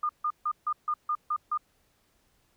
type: tone bursts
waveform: sine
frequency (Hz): 1215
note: D#6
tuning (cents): -42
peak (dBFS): -25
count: 8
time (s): 0.03-1.576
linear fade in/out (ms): 5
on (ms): 62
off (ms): 150
effects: pink hiss -69 dBFS RMS until 2.56 s